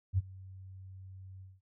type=tone with ADSR envelope; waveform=sine; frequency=94.6 Hz; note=F#2; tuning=39 cents sharp; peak=-23 dBFS; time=0.13-1.61 s; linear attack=51 ms; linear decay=27 ms; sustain=-23 dB; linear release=200 ms; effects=none